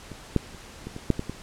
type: clicks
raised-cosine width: 3 ms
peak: -25 / -7 / -30 / -21 / -22 / -6 / -15 / -18 dBFS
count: 8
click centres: 0.117 / 0.363 / 0.547 / 0.87 / 0.964 / 1.103 / 1.194 / 1.296 s
effects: pink hiss -45 dBFS RMS until 1.42 s + low-pass 9000 Hz 12 dB/octave